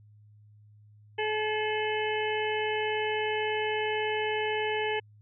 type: harmonic tone with a mistuned harmonic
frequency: 429.1 Hz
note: A4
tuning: 43 cents flat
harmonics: 1 / 2 / 4 / 5 / 6 / 7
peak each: -30 / -33 / -36 / -37 / -38 / -38 dBFS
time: 1.18-5 s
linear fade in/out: 10 ms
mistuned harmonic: 6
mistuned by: +19 cents
effects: added 105 Hz sine -53 dBFS peak until 5.21 s